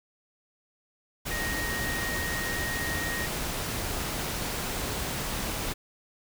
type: tone in noise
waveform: sine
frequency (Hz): 1870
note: A#6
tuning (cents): +5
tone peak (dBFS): -32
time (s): 1.3-3.27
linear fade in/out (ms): 20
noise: pink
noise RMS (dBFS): -32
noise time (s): 1.25-5.74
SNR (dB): -3
effects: none